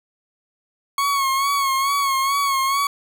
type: tone with vibrato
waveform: 40% pulse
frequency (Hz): 1101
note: C#6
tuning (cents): -12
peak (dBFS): -17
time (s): 0.98-2.87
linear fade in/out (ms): 2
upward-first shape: sine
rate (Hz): 2.3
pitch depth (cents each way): 50
effects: none